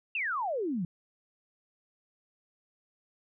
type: exponential sweep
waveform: sine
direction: down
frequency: 2794 to 161 Hz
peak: -29 dBFS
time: 0.15-0.85 s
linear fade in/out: 2 ms
effects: none